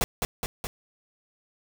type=noise with echo; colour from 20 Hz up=pink; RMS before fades=-24 dBFS; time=0.01-0.04 s; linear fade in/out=0 ms; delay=210 ms; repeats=3; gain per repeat=-3 dB; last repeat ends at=0.67 s; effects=none